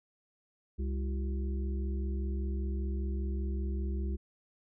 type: harmonic tone with a mistuned harmonic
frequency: 67 Hz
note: C2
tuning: 42 cents sharp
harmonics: 1 / 3 / 5 / 6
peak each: -31 / -41 / -45 / -47 dBFS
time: 0.78-4.17 s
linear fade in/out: 20 ms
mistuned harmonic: 6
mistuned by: -97 cents
effects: none